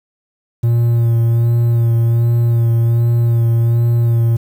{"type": "tone with vibrato", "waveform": "triangle", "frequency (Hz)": 116.8, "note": "A#2", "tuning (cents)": 4, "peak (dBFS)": -8, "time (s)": [0.63, 4.37], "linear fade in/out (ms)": 10, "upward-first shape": "sine", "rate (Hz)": 1.3, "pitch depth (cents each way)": 17, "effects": ["7-bit"]}